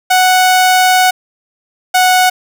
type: tone pair in turn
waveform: sawtooth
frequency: 740 / 737.4 Hz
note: F#5 / F#5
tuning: 0 / -6 cents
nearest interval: unison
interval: 6 cents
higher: first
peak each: -3 dBFS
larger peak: neither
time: 0.1-1.11 / 1.94-2.3 s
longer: first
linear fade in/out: 10 ms
effects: none